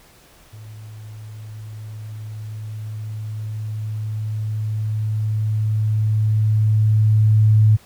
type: tone with level ramp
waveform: sine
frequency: 107.9 Hz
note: A2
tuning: 33 cents flat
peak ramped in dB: -35 to -9 dBFS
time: 0.52-7.77 s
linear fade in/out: 20 ms
effects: pink hiss -50 dBFS RMS until 7.85 s